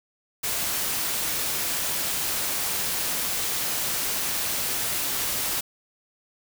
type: noise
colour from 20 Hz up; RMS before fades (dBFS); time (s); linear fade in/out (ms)
white; -27; 0.43-5.61; 10
effects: none